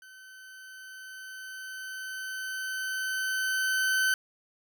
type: tone with level ramp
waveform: 40% pulse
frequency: 1527 Hz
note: G6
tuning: 46 cents flat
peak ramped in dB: -48 to -22 dBFS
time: 0.02-4.14 s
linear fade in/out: 2 ms
effects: none